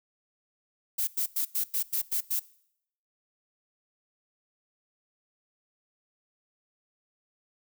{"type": "noise bursts", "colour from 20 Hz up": "violet", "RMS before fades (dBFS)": -28, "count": 8, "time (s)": [0.98, 2.397], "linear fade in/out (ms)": 10, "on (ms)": 94, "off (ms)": 95, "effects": ["noise-tail reverb RT60 0.7 s tail -21 dB re dry"]}